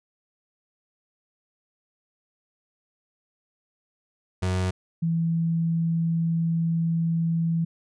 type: tone pair in turn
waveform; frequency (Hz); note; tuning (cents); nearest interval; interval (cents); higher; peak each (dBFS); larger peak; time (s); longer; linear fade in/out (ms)
35% pulse / sine; 92.4 / 165.59; F#2 / E3; -2 / +8; minor seventh; 1010; second; -21; neither; 4.42-4.71 / 5.02-7.65; second; 10
effects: resampled to 22050 Hz